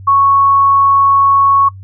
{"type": "tone", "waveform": "sine", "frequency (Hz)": 1107, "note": "C#6", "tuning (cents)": -3, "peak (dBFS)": -6, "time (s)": [0.07, 1.69], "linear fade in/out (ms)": 10, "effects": ["noise-tail reverb RT60 0.1 s tail -22 dB re dry", "added 96 Hz sine -29 dBFS peak until 1.83 s"]}